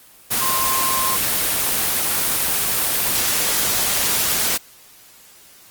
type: tone in noise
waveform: sine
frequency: 1054 Hz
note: C6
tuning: 12 cents sharp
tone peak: -21 dBFS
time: 0.4-1.17 s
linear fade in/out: 20 ms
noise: white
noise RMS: -19 dBFS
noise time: 0.3-4.58 s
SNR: -5 dB
effects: white hiss -47 dBFS RMS until 5.7 s + Opus 24 kbps